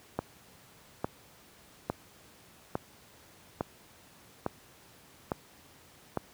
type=click train; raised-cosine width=1 ms; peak=-15 dBFS; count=8; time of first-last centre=0.19-6.173 s; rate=1.17 Hz; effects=pink hiss -57 dBFS RMS until 6.33 s + high-pass 80 Hz 12 dB/octave